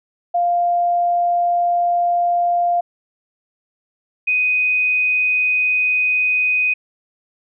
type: tone pair in turn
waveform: sine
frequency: 698.5 / 2498 Hz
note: F5 / D#7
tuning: 0 / +6 cents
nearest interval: octave + minor seventh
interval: 2206 cents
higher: second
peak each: -14 dBFS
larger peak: neither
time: 0.34-2.81 / 4.27-6.74 s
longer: neither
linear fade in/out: 10 ms
effects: none